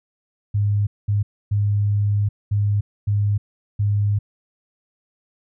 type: tone bursts at uneven times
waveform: sine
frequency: 102.7 Hz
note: G#2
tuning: 19 cents flat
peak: -16 dBFS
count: 6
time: 0.54-0.87 / 1.08-1.23 / 1.51-2.29 / 2.51-2.81 / 3.07-3.38 / 3.79-4.19 s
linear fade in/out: 10 ms
effects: none